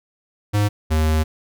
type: tone pair in turn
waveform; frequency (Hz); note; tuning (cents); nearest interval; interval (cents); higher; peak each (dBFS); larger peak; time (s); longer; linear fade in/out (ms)
square; 103.6 / 78.27; G#2 / D#2; -4 / +11; perfect fourth; 485; first; -16; neither; 0.53-0.69 / 0.9-1.24; second; 20
effects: none